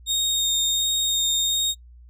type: tone with vibrato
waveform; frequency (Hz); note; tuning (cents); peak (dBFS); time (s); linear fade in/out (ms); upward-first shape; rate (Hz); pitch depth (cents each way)
30% pulse; 3700; A#7; -14; -17; 0.06-1.75; 50; sine; 1.4; 11
effects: noise-tail reverb RT60 0.1 s tail -24 dB re dry + added 60 Hz sine -44 dBFS peak until 2.09 s